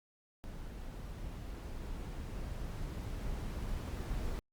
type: noise with level ramp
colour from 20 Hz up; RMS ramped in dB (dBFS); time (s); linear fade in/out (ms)
brown; -45 to -37; 0.44-4.39; 0
effects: Opus 48 kbps